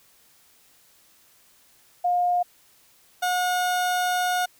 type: tone pair in turn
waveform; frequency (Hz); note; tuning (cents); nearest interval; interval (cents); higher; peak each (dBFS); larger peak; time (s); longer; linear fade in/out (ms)
sine / 30% pulse; 711 / 723.4; F5 / F#5; +31 / -39; unison; 30; second; -19; neither; 2.04-2.43 / 3.22-4.46; second; 10
effects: white hiss -58 dBFS RMS until 4.59 s